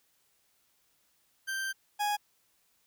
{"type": "tone pair in turn", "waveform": "40% pulse", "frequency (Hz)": [1568, 829.2], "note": ["G6", "G#5"], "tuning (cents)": [0, -3], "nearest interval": "major seventh", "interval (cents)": 1103, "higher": "first", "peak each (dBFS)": [-31, -27], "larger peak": "second", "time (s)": [[1.47, 1.73], [1.99, 2.17]], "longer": "first", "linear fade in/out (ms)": 20, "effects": ["white hiss -71 dBFS RMS until 2.86 s"]}